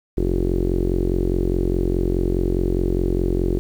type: tone with low-pass filter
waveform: sawtooth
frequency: 44.83 Hz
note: F1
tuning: 46 cents sharp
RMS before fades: -20 dBFS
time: 0.17-3.59 s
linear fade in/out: 0 ms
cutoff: 370 Hz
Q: 6.6
effects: 8-bit